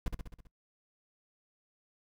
brown noise with echo, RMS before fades -29 dBFS, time 0.06-0.08 s, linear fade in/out 2 ms, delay 65 ms, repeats 6, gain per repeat -4 dB, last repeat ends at 0.47 s, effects noise-tail reverb RT60 0.1 s tail -21 dB re dry

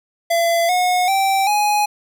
square tone with pitch steps, 677 / 725.6 / 777.7 / 833.5 Hz, E5 / F#5 / G5 / G#5, +46 / -34 / -14 / +6 cents, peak -15 dBFS, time 0.3-1.86 s, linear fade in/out 10 ms, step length 390 ms, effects none

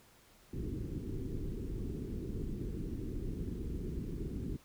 pink low-pass noise, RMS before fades -39 dBFS, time 0.53-4.57 s, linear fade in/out 5 ms, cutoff 410 Hz, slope 48 dB/octave, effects pink hiss -63 dBFS RMS until 4.64 s

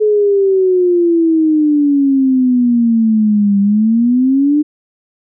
sine exponential two-way sweep, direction down then up, 429.9 to 198.1 to 303.4 Hz, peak -8 dBFS, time 0-4.63 s, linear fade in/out 20 ms, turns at 3.6 s, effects none

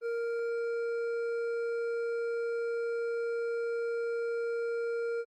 sine tone with hard clipping, 466.2 Hz, A#4, in tune, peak -32 dBFS, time 0.01-5.25 s, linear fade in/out 50 ms, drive 7 dB, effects Opus 24 kbps

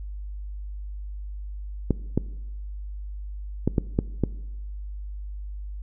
clicks, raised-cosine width 3 ms, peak -7 dBFS, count 6, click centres 1.907 / 2.176 / 3.676 / 3.782 / 3.989 / 4.237 s, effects noise-tail reverb RT60 1.0 s tail -20 dB re dry + added 50 Hz sine -32 dBFS peak until 5.82 s

